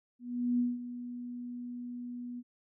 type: tone with ADSR envelope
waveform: sine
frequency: 243.8 Hz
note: B3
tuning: 22 cents flat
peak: -25 dBFS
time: 0.19-2.43 s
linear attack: 400 ms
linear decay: 190 ms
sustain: -13 dB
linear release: 43 ms
effects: none